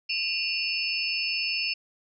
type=tone cluster; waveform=sine; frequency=2454 / 2715 / 2880 / 4515 / 5220 Hz; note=D#7 / F7 / F#7 / C#8 / E8; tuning=-25 / -50 / -47 / +31 / -18 cents; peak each=-35 / -30 / -37 / -34 / -30 dBFS; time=0.09-1.74 s; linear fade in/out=10 ms; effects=none